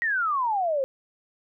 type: exponential sweep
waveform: sine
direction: down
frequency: 1922 to 517 Hz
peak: -22 dBFS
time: 0.02-0.84 s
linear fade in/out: 0 ms
effects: none